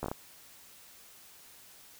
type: slowing click train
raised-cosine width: 1 ms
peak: -20 dBFS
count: 5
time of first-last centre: 0.03-0.115 s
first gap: 13 ms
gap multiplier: 1.34
effects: white hiss -55 dBFS RMS until 1.99 s